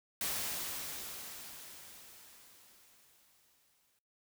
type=noise with exponential decay; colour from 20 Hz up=white; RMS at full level=-35 dBFS; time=0.21-3.99 s; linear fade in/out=2 ms; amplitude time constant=820 ms; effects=noise-tail reverb RT60 0.3 s tail -22 dB re dry